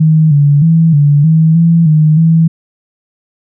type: tone with pitch steps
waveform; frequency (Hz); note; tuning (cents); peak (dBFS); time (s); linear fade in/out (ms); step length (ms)
sine; 157.3 / 144.1 / 163.6 / 145 / 160.1 / 166.9 / 154.4 / 163.2; D#3 / D3 / E3 / D3 / D#3 / E3 / D#3 / E3; +19 / -33 / -13 / -22 / +50 / +22 / -13 / -17; -4; 0-2.48; 10; 310
effects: none